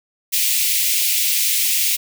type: high-pass noise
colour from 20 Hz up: white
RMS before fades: -18 dBFS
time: 0.32-1.97 s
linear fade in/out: 20 ms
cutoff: 2100 Hz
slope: 48 dB/octave
effects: none